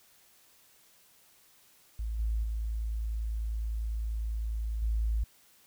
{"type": "tone with level steps", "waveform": "sine", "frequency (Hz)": 55, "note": "A1", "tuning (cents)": 0, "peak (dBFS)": [-31, -27, -30, -26], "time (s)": [1.99, 5.24], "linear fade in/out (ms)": 5, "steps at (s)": [2.19, 2.43, 4.82], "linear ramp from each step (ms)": 5, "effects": ["white hiss -62 dBFS RMS until 5.66 s"]}